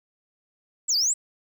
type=exponential two-way sweep; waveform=sine; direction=down then up; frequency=8120 to 4435 to 8120 Hz; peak=-17 dBFS; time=0.88-1.14 s; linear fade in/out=20 ms; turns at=0.96 s; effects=tanh soft clip ceiling -19 dBFS + 9-bit